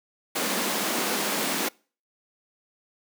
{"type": "high-pass noise", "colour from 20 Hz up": "pink", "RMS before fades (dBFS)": -27, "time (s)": [0.35, 1.69], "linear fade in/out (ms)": 10, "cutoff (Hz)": 190, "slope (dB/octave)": 48, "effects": ["noise-tail reverb RT60 0.4 s tail -26 dB re dry"]}